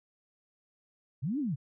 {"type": "linear two-way sweep", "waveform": "sine", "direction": "up then down", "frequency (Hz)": [110, 311.1, 116.1], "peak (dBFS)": -29, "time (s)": [1.22, 1.56], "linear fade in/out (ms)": 20, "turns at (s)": 1.39, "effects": []}